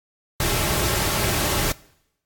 pink noise with comb filter, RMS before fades -22 dBFS, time 0.4-1.72 s, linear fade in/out 2 ms, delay 4.1 ms, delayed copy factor -0.5, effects noise-tail reverb RT60 0.8 s tail -22 dB re dry + AAC 64 kbps

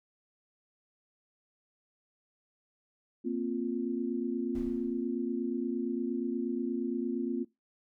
sine chord, Bb suspended second, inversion none, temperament equal, 233.1 / 261.6 / 349.2 Hz, Bb3 / C4 / F4, 0 / 0 / 0 cents, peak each -34 / -34 / -35 dBFS, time 3.24-7.45 s, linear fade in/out 20 ms
brown noise with exponential decay, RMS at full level -41 dBFS, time 4.55-5.24 s, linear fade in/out 2 ms, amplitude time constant 150 ms
effects noise-tail reverb RT60 0.2 s tail -21 dB re dry

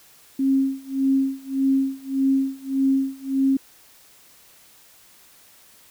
sine tone with tremolo, 269.4 Hz, C#4, 49 cents flat, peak -15 dBFS, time 0.39-3.57 s, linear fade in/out 5 ms, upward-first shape sine, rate 1.7 Hz, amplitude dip 95%, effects white hiss -52 dBFS RMS until 5.9 s

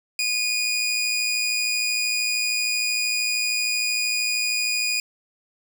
20% pulse tone with amplitude modulation, 2460 Hz, D#7, 20 cents flat, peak -15 dBFS, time 0.19-5 s, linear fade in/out 2 ms, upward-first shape sine, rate 113 Hz, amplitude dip 35%, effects none

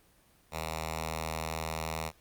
5% pulse tone with notch filter, 79.8 Hz, D#2, 44 cents sharp, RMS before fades -36 dBFS, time 0.51-2.12 s, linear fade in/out 50 ms, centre 310 Hz, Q 0.74, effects pink hiss -64 dBFS RMS until 2.2 s + Opus 24 kbps

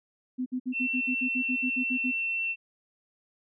sine tone bursts, 253.8 Hz, B3, 47 cents sharp, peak -27 dBFS, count 13, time 0.38-2.117 s, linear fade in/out 20 ms, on 81 ms, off 57 ms
sine tone, 2698 Hz, E7, 40 cents sharp, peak -27 dBFS, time 0.72-2.56 s, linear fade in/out 50 ms
effects none

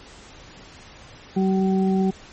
harmonic tone, 190.6 Hz, G3, 48 cents flat, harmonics 1 / 2 / 4, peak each -18 / -24 / -30 dBFS, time 1.36-2.11 s, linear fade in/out 10 ms, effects pink hiss -45 dBFS RMS until 2.32 s + MP3 32 kbps

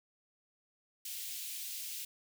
white high-pass noise, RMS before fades -42 dBFS, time 1.05-2.05 s, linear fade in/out 5 ms, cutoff 2500 Hz, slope 24 dB/octave, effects none

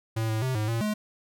square tone with pitch steps, 111.9 / 110 / 130 / 107.1 / 115 / 211.7 Hz, A2 / A2 / C3 / A2 / A#2 / G#3, +30 / 0 / -11 / -46 / -23 / +33 cents, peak -26 dBFS, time 0.16-0.94 s, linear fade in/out 10 ms, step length 130 ms, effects none

